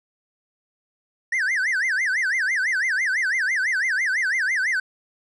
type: tone with vibrato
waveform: triangle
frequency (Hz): 1777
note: A6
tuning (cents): +17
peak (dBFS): -18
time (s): 1.32-4.8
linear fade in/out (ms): 5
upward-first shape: sine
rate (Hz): 6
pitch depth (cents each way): 300
effects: resampled to 24000 Hz